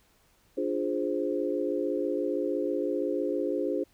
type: chord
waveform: sine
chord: D half-diminished seventh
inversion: none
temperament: equal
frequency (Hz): 293.7 / 349.2 / 415.3 / 523.3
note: D4 / F4 / Ab4 / C5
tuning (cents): 0 / 0 / 0 / 0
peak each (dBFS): -32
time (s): 0.57-3.84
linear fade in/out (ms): 10
effects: pink hiss -65 dBFS RMS until 3.93 s